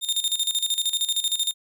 sawtooth tone with tremolo, 3647 Hz, A#7, 39 cents flat, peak -17 dBFS, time 0.01-1.54 s, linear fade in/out 50 ms, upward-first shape square, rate 13 Hz, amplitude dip 75%, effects none

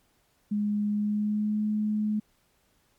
sine tone with pitch glide, 207.7 to 212.3 Hz, G#3 to G#3, 0 to +38 cents, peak -24 dBFS, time 0.51-2.2 s, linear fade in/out 10 ms, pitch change +38 cents, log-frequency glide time 0.9-1.63 s, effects pink hiss -68 dBFS RMS until 2.98 s + MP3 96 kbps

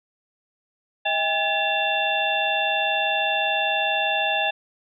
sine tone cluster, 637 / 804 / 1712 / 2723 / 3538 Hz, D#5 / G5 / A6 / F7 / A7, +41 / +44 / -48 / -44 / +9 cents, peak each -28 / -25 / -28 / -25 / -28 dBFS, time 1.05-4.51 s, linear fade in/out 10 ms, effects none

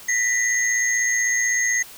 sine tone cluster, 1871 / 1987 / 6440 Hz, A#6 / B6 / G8, +6 / +10 / +46 cents, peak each -27 / -21 / -22 dBFS, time 0.08-1.83 s, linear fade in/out 10 ms, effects white hiss -42 dBFS RMS until 1.97 s

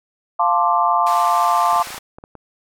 sine chord, D minor seventh, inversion first, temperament equal, 698.5 / 880 / 1046.5 / 1174.7 Hz, F5 / A5 / C6 / D6, 0 / 0 / 0 / 0 cents, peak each -19 dBFS, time 0.39-1.83 s, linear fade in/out 10 ms
pink band-pass noise, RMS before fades -33 dBFS, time 1.06-1.99 s, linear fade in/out 10 ms, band 700 to 14000 Hz, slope 24 dB/octave
clicks, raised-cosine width 1 ms, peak -24 dBFS, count 10, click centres 1.731 / 1.761 / 1.799 / 1.872 / 1.905 / 1.944 / 1.98 / 2.185 / 2.239 / 2.353 s
effects none

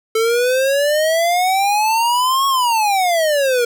square exponential two-way sweep, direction up then down, 440 to 1107 to 469.4 Hz, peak -14 dBFS, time 0.15-3.65 s, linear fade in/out 5 ms, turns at 2.47 s, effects 8-bit

